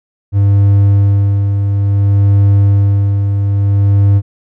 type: tone with tremolo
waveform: triangle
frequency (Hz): 100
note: G2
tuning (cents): +35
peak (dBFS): -3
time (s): 0.32-4.22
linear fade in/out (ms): 50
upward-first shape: sine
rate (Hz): 0.58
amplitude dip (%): 45
effects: none